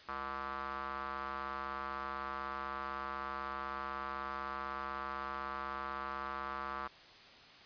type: tone with band-pass filter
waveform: square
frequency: 68 Hz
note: C#2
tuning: 33 cents flat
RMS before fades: -41 dBFS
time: 0.08-6.88 s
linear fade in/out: 10 ms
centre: 1200 Hz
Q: 4.2
effects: white hiss -56 dBFS RMS until 7.65 s + resampled to 11025 Hz